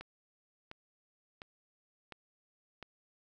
click train, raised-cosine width 0.3 ms, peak -29 dBFS, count 5, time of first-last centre 0.01-2.827 s, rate 1.42 Hz, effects none

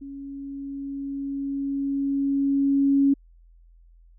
sine tone with level ramp, 277.2 Hz, C#4, in tune, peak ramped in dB -35 to -15 dBFS, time 0.01-3.14 s, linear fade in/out 10 ms, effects added 42 Hz sine -50 dBFS peak until 4.18 s

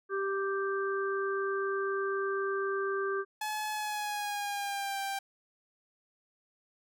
harmonic tone, 392 Hz, G4, in tune, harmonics 1 / 3 / 4, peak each -31 / -36 / -37 dBFS, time 0.09-3.25 s, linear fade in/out 50 ms
sawtooth tone with pitch glide, 854 to 787.7 Hz, G#5 to G5, +48 to +8 cents, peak -29 dBFS, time 3.41-5.19 s, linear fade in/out 5 ms, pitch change -140 cents, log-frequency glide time 3.72-4.98 s
effects none

